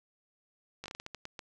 slowing click train, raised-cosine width 0.2 ms, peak -24 dBFS, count 10, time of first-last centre 0.84-1.392 s, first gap 18 ms, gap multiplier 1.29, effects none

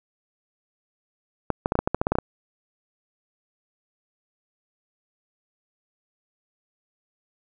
clicks, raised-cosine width 1 ms, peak -7 dBFS, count 12, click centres 1.503 / 1.659 / 1.721 / 1.754 / 1.79 / 1.875 / 1.946 / 2.015 / 2.069 / 2.12 / 2.154 / 2.186 s, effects none

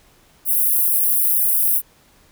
white high-pass noise, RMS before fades -17 dBFS, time 0.45-1.82 s, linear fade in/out 50 ms, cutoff 10000 Hz, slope 48 dB/octave, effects pink hiss -54 dBFS RMS until 2.31 s

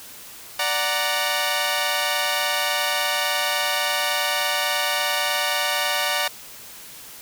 10% pulse chord, D augmented, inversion none, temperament equal, 587.3 / 740 / 932.3 Hz, D5 / F#5 / A#5, 0 / 0 / 0 cents, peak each -17 dBFS, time 0.59-6.28 s, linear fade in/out 5 ms, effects white hiss -41 dBFS RMS until 7.21 s

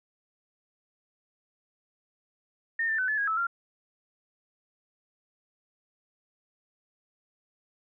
sine tone with pitch steps, 1827 / 1780 / 1513 / 1727 / 1645 / 1307 / 1385 Hz, A#6 / A6 / F#6 / A6 / G#6 / E6 / F6, -35 / +20 / +38 / -33 / -17 / -15 / -15 cents, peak -25 dBFS, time 2.79-3.469 s, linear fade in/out 5 ms, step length 97 ms, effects none

